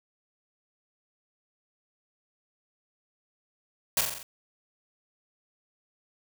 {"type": "noise with echo", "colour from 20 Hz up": "white", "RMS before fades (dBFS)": -24, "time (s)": [3.97, 4.01], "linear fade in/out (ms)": 2, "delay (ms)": 44, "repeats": 5, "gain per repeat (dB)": -4, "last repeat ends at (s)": 4.23, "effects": []}